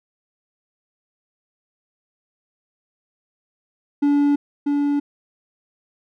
triangle tone with echo, 287.4 Hz, D4, 37 cents flat, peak -12 dBFS, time 4.02-4.36 s, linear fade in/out 10 ms, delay 640 ms, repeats 1, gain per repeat -3 dB, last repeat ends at 5 s, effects none

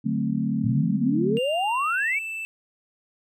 sine chord, D dominant seventh, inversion none, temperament equal, 146.83 / 185 / 220 / 261.6 Hz, D3 / F#3 / A3 / C4, 0 / 0 / 0 / 0 cents, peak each -29 / -29 / -25 / -29 dBFS, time 0.04-1.39 s, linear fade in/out 20 ms
sine exponential sweep, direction up, 110 to 2349 Hz, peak -22 dBFS, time 0.64-2.19 s, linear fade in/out 5 ms
triangle tone with pitch glide, 2794 to 2646 Hz, F7 to E7, 0 to +6 cents, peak -28 dBFS, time 1.37-2.45 s, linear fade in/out 0 ms, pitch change -94 cents, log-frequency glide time 1.65-2.15 s
effects none

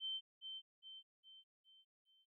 sine tone with echo, 3100 Hz, G7, 20 cents flat, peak -40 dBFS, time 0-0.21 s, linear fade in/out 50 ms, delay 410 ms, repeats 5, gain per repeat -6 dB, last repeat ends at 2.26 s, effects none

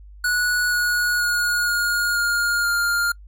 square tone with pitch steps, 1467 / 1454.3 / 1441.8 / 1429.4 / 1417 / 1404.8 Hz, F#6 / F#6 / F#6 / F6 / F6 / F6, -15 / -30 / -45 / +40 / +25 / +10 cents, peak -19 dBFS, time 0.24-3.12 s, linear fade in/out 5 ms, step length 480 ms, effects noise-tail reverb RT60 0.1 s tail -26 dB re dry + added 50 Hz sine -40 dBFS peak until 3.27 s

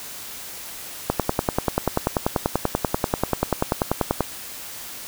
click train, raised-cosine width 1 ms, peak -4 dBFS, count 33, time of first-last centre 1.1-4.207 s, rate 10.3 Hz, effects white hiss -36 dBFS RMS until 5.07 s

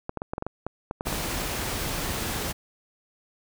clicks, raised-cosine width 1 ms, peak -16 dBFS, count 12, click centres 0.094 / 0.173 / 0.219 / 0.335 / 0.381 / 0.424 / 0.466 / 0.666 / 0.911 / 1.009 / 1.07 / 1.127 s
pink noise, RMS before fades -30 dBFS, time 1.05-2.53 s, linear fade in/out 20 ms
effects none

